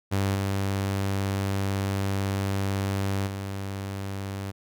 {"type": "tone with level steps", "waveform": "sawtooth", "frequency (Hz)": 98, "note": "G2", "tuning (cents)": 0, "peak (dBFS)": [-19, -21, -27], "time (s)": [0.11, 4.52], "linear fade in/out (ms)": 20, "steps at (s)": [0.34, 3.26], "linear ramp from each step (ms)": 20, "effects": []}